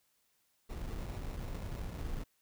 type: noise with sample-and-hold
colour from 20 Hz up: brown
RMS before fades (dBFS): -40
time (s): 0.69-2.24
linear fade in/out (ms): 10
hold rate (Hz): 1575
effects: white hiss -75 dBFS RMS until 2.41 s